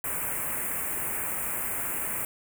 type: band-stop noise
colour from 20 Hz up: white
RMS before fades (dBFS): -31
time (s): 0.04-2.25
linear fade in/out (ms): 2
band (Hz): 2500 to 8100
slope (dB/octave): 48
effects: none